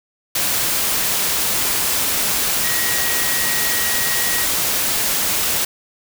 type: tone in noise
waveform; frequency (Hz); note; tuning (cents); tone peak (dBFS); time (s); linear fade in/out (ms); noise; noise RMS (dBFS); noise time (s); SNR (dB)
sine; 1900; A#6; +33; -25; 2.64-4.45; 5; white; -19; 0.35-5.65; -9
effects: none